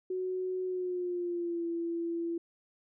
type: tone with pitch glide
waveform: sine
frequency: 370 to 337.3 Hz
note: F#4 to E4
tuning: 0 to +40 cents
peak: -31 dBFS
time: 0.1-2.38 s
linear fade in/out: 5 ms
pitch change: -160 cents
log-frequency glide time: 0.65-1.66 s
effects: none